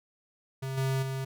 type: tone with level steps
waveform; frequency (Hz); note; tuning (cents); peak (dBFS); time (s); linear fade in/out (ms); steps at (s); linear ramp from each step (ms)
square; 133.4; C3; +34; -33 / -27 / -32; 0.62-1.25; 10; 0.77 / 1.02; 10
effects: none